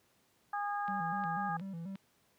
harmonic tone, 409.2 Hz, G#4, 26 cents flat, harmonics 2 / 3 / 4, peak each -35 / -39 / -42 dBFS, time 0.53-1.57 s, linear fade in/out 5 ms
triangle tone with vibrato, 180 Hz, F#3, 47 cents flat, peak -37 dBFS, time 0.88-1.96 s, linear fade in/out 5 ms, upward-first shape square, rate 4.1 Hz, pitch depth 130 cents each way
click train, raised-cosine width 0.3 ms, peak -36 dBFS, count 4, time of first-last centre 0.88-1.955 s, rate 2.79 Hz
effects pink hiss -71 dBFS RMS until 2.38 s + high-pass 100 Hz 12 dB/octave

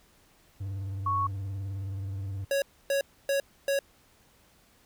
triangle tone with vibrato, 97.5 Hz, G2, 9 cents flat, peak -30 dBFS, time 0.6-2.45 s, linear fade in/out 10 ms, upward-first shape triangle, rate 19 Hz, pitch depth 76 cents each way
sine tone, 1108.7 Hz, C#6, in tune, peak -25 dBFS, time 1.06-1.27 s, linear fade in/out 5 ms
square tone bursts, 554.4 Hz, C#5, in tune, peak -25 dBFS, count 4, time 2.51-3.79 s, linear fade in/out 2 ms, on 110 ms, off 280 ms
effects pink hiss -62 dBFS RMS until 4.85 s

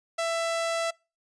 sawtooth tone, 665 Hz, E5, 15 cents sharp, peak -22 dBFS, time 0.18-0.91 s, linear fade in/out 10 ms, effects noise-tail reverb RT60 0.3 s tail -26 dB re dry + resampled to 22050 Hz

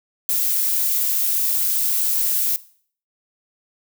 violet noise, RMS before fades -20 dBFS, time 0.29-2.56 s, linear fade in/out 0 ms, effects noise-tail reverb RT60 0.5 s tail -18 dB re dry

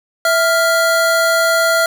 square tone pair together, 659 / 1396.4 Hz, E5 / F6, -1 / -1 cents, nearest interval octave + minor second, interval 1300 cents, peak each -15 dBFS, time 0.25-1.86 s, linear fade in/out 2 ms, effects none

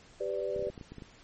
sine chord, G major, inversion none, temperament equal with one note detuned, 392 / 500.8 / 587.3 Hz, G4 / B4 / D5, 0 / +24 / 0 cents, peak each -35 dBFS, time 0.2-0.7 s, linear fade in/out 10 ms
clicks, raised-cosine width 3 ms, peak -31 dBFS, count 10, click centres 0.563 / 0.594 / 0.625 / 0.67 / 0.701 / 0.778 / 0.812 / 0.92 / 0.983 / 1.022 s
effects pink hiss -57 dBFS RMS until 1.23 s + MP3 32 kbps

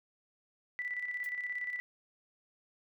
sine tone with tremolo, 1975.5 Hz, B6, in tune, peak -33 dBFS, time 0.79-1.8 s, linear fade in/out 0 ms, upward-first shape square, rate 17 Hz, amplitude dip 50%
blue noise with exponential decay, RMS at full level -47 dBFS, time 1.24-1.31 s, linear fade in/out 0 ms, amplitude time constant 15 ms
effects none

